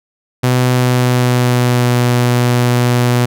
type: tone with pitch glide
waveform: sawtooth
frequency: 125.6 to 122.38 Hz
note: B2 to B2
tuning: +30 to -15 cents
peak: -6 dBFS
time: 0.43-3.26 s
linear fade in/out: 10 ms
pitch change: -45 cents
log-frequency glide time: 0.65-1.99 s
effects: none